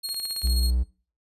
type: tone with tremolo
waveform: sawtooth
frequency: 4281 Hz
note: C8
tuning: 39 cents sharp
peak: -24 dBFS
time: 0.03-0.71 s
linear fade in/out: 20 ms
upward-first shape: square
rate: 15 Hz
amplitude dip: 40%
type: click train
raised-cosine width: 0.2 ms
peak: -26 dBFS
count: 8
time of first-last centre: 0.09-0.473 s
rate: 18.3 Hz
type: tone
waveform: triangle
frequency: 61.74 Hz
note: B1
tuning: in tune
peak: -18 dBFS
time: 0.43-0.84 s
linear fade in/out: 20 ms
effects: noise-tail reverb RT60 0.4 s tail -21 dB re dry + resampled to 32000 Hz